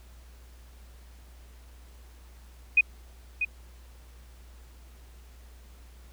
sine tone with echo, 2489 Hz, D#7, in tune, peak -15 dBFS, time 2.77-2.81 s, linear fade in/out 5 ms, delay 640 ms, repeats 1, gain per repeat -9 dB, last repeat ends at 3.45 s, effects added 60 Hz sine -48 dBFS peak until 6.12 s + pink hiss -59 dBFS RMS until 6.12 s

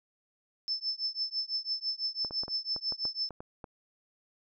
sine tone with tremolo, 5274 Hz, E8, in tune, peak -27 dBFS, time 0.68-3.29 s, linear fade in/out 0 ms, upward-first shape triangle, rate 6 Hz, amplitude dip 100%
clicks, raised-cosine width 1 ms, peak -28 dBFS, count 10, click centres 2.248 / 2.309 / 2.435 / 2.481 / 2.763 / 2.923 / 3.053 / 3.307 / 3.405 / 3.642 s
effects none

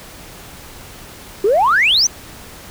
sine exponential sweep, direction up, 372.9 to 6272 Hz, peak -9 dBFS, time 1.44-2.07 s, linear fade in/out 5 ms, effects tanh soft clip ceiling -6 dBFS + pink hiss -37 dBFS RMS until 2.7 s

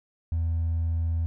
triangle tone with hard clipping, 82.41 Hz, E2, in tune, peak -23 dBFS, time 0.32-1.26 s, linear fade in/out 0 ms, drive 2 dB, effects none

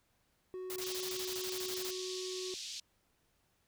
triangle tone, 370 Hz, F#4, in tune, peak -38 dBFS, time 0.54-2.54 s, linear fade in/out 0 ms
white noise bursts, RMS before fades -43 dBFS, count 15, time 0.7-1.907 s, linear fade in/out 0 ms, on 59 ms, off 23 ms
white band-pass noise, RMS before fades -44 dBFS, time 0.81-2.8 s, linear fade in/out 5 ms, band 3200 to 5900 Hz, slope 24 dB/octave
effects pink hiss -75 dBFS RMS until 3.67 s

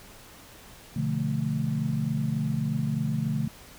sine chord, B half-diminished seventh, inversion none, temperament equal, 123.47 / 146.83 / 174.61 / 220 Hz, B2 / D3 / F3 / A3, 0 / 0 / 0 / 0 cents, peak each -32 / -28 / -34 / -30 dBFS, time 0.96-3.48 s, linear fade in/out 5 ms, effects pink hiss -49 dBFS RMS until 3.78 s

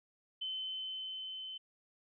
sine tone with level ramp, 3059 Hz, G7, 43 cents flat, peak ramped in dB -36 to -42 dBFS, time 0.41-1.58 s, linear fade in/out 10 ms, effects none

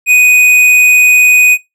sine tone with tanh clipping, 2489 Hz, D#7, in tune, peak -5 dBFS, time 0.06-1.58 s, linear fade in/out 50 ms, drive 12 dB, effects noise-tail reverb RT60 0.2 s tail -21 dB re dry

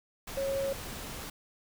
sine tone in noise, 547 Hz, C#5, 23 cents flat, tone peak -29 dBFS, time 0.37-0.73 s, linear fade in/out 5 ms, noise pink, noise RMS -41 dBFS, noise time 0.27-1.3 s, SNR +9 dB, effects none

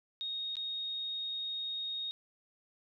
sine tone with dropouts, 3729 Hz, A#7, in tune, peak -35 dBFS, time 0.21-2.11 s, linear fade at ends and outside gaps 0 ms, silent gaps 0.555-0.568 s, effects none

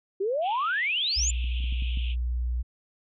sine exponential sweep, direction up, 370 to 7360 Hz, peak -24 dBFS, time 0.2-1.31 s, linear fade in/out 10 ms
pink band-pass noise, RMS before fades -42 dBFS, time 0.41-2.16 s, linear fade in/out 50 ms, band 2500 to 3400 Hz, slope 96 dB/octave
sine tone, 60.6 Hz, B1, 32 cents flat, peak -25 dBFS, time 1.16-2.63 s, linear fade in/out 20 ms
clicks, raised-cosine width 5 ms, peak -33 / -34 / -32 / -29 / -28 / -26 dBFS, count 6, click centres 1.443 / 1.604 / 1.641 / 1.725 / 1.823 / 1.973 s
effects none

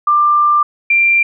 sine tone pair in turn, 1188 / 2371 Hz, D6 / D7, +20 / +16 cents, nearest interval octave, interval 1196 cents, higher second, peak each -8 dBFS, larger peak neither, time 0.07-0.63 / 0.9-1.23 s, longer first, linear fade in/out 5 ms, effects none

